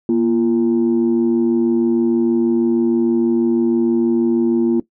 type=tone pair together; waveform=sine; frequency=236.7 / 343 Hz; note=A#3 / F4; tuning=+27 / -31 cents; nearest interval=tritone; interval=642 cents; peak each=-14 dBFS; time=0.09-4.8 s; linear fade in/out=2 ms; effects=noise-tail reverb RT60 0.1 s tail -17 dB re dry + tanh soft clip ceiling -8 dBFS